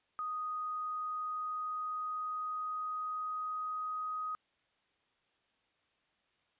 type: tone with pitch glide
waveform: sine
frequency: 1244.5 to 1253.9 Hz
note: D#6 to D#6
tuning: 0 to +13 cents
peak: -35 dBFS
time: 0.19-4.35 s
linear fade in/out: 0 ms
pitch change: +13 cents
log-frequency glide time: 0.59-4.2 s
effects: white hiss -75 dBFS RMS until 6.59 s + resampled to 8000 Hz